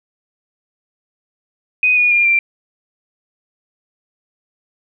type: tone with pitch steps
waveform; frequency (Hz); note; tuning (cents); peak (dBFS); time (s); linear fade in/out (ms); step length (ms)
sine; 2497 / 2451 / 2406 / 2362; D#7 / D#7 / D7 / D7; +6 / -27 / +41 / +9; -10; 1.83-2.39; 2; 140
effects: none